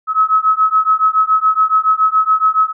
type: beating tone pair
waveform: sine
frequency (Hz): 1282 / 1289.1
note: E6 / E6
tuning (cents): -49 / -39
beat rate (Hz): 7.1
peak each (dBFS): -13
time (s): 0.07-2.73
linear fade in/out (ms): 50
effects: none